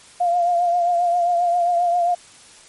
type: tone with vibrato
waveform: sine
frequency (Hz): 698.5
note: F5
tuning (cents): 0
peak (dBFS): -15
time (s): 0.2-2.15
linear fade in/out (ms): 10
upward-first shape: triangle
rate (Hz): 7.5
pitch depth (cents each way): 47
effects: white hiss -46 dBFS RMS until 2.68 s + MP3 48 kbps